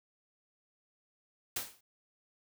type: noise with exponential decay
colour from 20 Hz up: white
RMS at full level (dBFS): -32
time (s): 1.56-1.81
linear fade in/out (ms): 5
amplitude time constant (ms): 54
effects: none